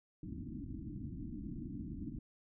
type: low-pass noise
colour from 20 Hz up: white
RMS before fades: -44 dBFS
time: 0.23-2.19 s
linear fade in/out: 2 ms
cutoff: 320 Hz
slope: 96 dB/octave
effects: none